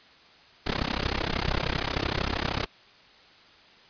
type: noise with amplitude modulation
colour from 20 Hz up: pink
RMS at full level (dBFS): -24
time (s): 0.66-2.66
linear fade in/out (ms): 10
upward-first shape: sine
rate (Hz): 33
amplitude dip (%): 95
effects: white hiss -54 dBFS RMS until 3.89 s + resampled to 11025 Hz